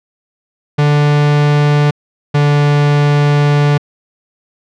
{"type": "tone pair in turn", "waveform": "45% pulse", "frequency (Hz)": [146.83, 145.73], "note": ["D3", "D3"], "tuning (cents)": [0, -13], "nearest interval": "unison", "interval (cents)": 13, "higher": "first", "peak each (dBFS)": -8, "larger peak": "neither", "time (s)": [[0.78, 1.91], [2.34, 3.78]], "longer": "second", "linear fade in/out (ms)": 10, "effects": ["low-pass 4000 Hz 12 dB/octave"]}